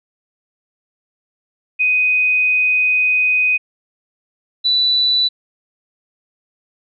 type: tone pair in turn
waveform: sine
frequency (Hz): 2500 / 3969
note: D#7 / B7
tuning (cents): +8 / +8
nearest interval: minor sixth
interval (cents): 800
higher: second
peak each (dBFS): -12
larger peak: neither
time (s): 1.79-3.58 / 4.64-5.29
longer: first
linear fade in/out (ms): 20
effects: none